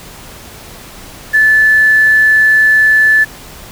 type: tone with quantisation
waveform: sine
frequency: 1742 Hz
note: A6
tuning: 18 cents flat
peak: -5 dBFS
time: 1.33-3.25 s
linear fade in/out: 20 ms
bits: 5
effects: pink hiss -33 dBFS RMS until 3.71 s